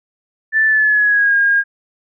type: tone with pitch glide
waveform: sine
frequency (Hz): 1760 to 1623.3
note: A6 to G#6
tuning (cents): 0 to -40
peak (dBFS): -10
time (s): 0.52-1.64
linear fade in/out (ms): 50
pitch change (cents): -140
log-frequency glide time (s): 0.66-1.35
effects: none